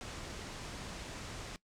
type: low-pass noise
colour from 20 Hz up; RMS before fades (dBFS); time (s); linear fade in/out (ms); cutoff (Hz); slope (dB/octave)
pink; -45; 0.01-1.56; 0; 8100; 24
effects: noise-tail reverb RT60 0.1 s tail -19 dB re dry